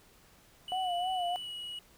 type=tone with pitch glide; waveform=triangle; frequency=2960 to 2914 Hz; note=F#7 to F#7; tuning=0 to -27 cents; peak=-37 dBFS; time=0.68-1.79 s; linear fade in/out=2 ms; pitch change=-27 cents; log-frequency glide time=1.42-1.49 s
type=tone with vibrato; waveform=sine; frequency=725 Hz; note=F#5; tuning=35 cents flat; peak=-30 dBFS; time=0.72-1.36 s; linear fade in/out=0 ms; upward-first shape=sine; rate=3.2 Hz; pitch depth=70 cents each way
effects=pink hiss -61 dBFS RMS until 1.97 s